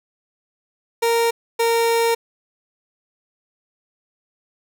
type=tone pair in turn; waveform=30% pulse; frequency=464.2 / 462.1 Hz; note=A#4 / A#4; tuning=-7 / -15 cents; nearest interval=unison; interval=8 cents; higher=first; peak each=-13 dBFS; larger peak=neither; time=1.02-1.31 / 1.59-2.15 s; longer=second; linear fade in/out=10 ms; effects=none